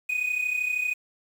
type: tone with amplitude modulation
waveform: triangle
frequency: 2489 Hz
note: D#7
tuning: in tune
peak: -19 dBFS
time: 0.09-0.94 s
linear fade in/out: 10 ms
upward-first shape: sine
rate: 32.8 Hz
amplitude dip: 70%
effects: tanh soft clip ceiling -17 dBFS + 8-bit